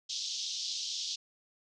white band-pass noise, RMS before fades -37 dBFS, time 0.09-1.16 s, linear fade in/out 10 ms, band 3200 to 6100 Hz, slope 48 dB/octave, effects none

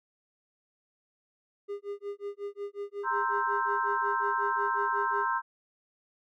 triangle tone with tremolo, 405.3 Hz, G#4, 42 cents flat, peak -30 dBFS, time 1.68-5.28 s, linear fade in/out 20 ms, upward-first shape sine, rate 5.5 Hz, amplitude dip 100%
sine chord, C dominant seventh, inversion third, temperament equal, 932.3 / 1046.5 / 1318.5 / 1568 Hz, Bb5 / C6 / E6 / G6, 0 / 0 / 0 / 0 cents, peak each -31 / -30 / -35 / -33 dBFS, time 3.03-5.42 s, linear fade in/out 50 ms
effects none

